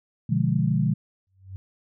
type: chord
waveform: sine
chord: B diminished seventh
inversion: none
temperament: equal with one note detuned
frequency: 123.47 / 148.62 / 174.61 / 207.7 Hz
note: B2 / D3 / F3 / Ab3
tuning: 0 / +21 / 0 / 0 cents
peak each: -25 / -24 / -25 / -27 dBFS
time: 0.29-0.94 s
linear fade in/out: 10 ms
type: tone with exponential growth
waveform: sine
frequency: 95 Hz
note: F#2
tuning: 46 cents sharp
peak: -31 dBFS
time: 1.27-1.56 s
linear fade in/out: 0 ms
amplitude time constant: 61 ms
effects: none